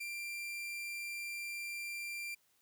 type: tone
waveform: 40% pulse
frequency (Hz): 2371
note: D7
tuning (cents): +16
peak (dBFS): -39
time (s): 0-2.35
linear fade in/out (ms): 10
effects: white hiss -73 dBFS RMS until 2.61 s + high-pass 60 Hz 12 dB/octave